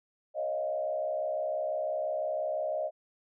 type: tone with frequency modulation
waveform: sine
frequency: 619 Hz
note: D#5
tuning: 9 cents flat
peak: -29 dBFS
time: 0.34-2.91 s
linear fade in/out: 50 ms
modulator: 65.9 Hz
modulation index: 0.95
effects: none